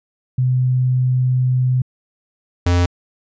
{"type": "tone pair in turn", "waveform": ["sine", "square"], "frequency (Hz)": [127.3, 87.88], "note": ["C3", "F2"], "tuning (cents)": [-47, 11], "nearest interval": "tritone", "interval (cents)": 642, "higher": "first", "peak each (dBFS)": -13, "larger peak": "neither", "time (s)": [[0.38, 1.82], [2.66, 2.86]], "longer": "first", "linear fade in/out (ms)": 5, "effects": ["resampled to 16000 Hz"]}